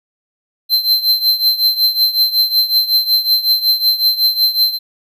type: tone with tremolo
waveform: square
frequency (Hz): 4104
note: C8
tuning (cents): -34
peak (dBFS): -8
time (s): 0.69-4.79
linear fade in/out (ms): 50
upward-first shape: triangle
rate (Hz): 5.4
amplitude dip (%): 85
effects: none